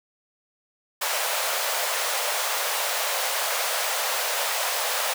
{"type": "high-pass noise", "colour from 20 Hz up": "pink", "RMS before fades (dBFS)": -26, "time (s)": [1.01, 5.14], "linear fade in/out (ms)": 10, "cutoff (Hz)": 510, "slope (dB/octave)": 48, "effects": []}